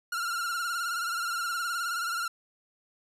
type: tone with vibrato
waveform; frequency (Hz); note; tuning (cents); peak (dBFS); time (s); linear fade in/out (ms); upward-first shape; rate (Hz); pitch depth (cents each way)
45% pulse; 1390; F6; -9; -29; 0.12-2.28; 5; sine; 19; 66
effects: resampled to 32000 Hz